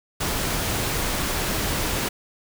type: noise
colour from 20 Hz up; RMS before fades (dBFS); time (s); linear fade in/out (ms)
pink; -25; 0.2-2.09; 10
effects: none